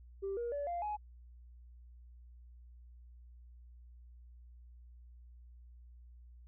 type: tone with pitch steps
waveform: sine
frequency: 392 / 474.3 / 573.9 / 694.4 / 840.3 Hz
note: G4 / A#4 / D5 / F5 / G#5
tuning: 0 / +30 / -40 / -10 / +20 cents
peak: -34 dBFS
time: 0.22-0.97 s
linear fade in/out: 20 ms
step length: 150 ms
effects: tanh soft clip ceiling -32 dBFS + added 60 Hz sine -53 dBFS peak until 6.47 s